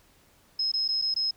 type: tone with dropouts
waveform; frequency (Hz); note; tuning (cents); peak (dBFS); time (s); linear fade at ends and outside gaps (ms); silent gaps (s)
sine; 5140; E8; -45; -24; 0.59-1.31; 5; 0.718-0.737 / 0.88-0.887 / 1.016-1.021 / 1.142-1.162
effects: pink hiss -61 dBFS RMS until 1.36 s